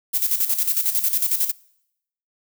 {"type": "noise with tremolo", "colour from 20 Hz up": "violet", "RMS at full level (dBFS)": -19, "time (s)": [0.13, 1.52], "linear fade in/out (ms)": 20, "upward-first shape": "square", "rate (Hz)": 11, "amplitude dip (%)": 65, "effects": ["noise-tail reverb RT60 0.8 s tail -24 dB re dry"]}